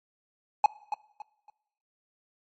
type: tone with echo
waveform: triangle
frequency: 844 Hz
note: G#5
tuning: 28 cents sharp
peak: -13 dBFS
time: 0.64-0.66 s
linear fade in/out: 2 ms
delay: 280 ms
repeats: 3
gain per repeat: -11 dB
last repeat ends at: 1.5 s
effects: noise-tail reverb RT60 0.9 s tail -22 dB re dry + MP3 32 kbps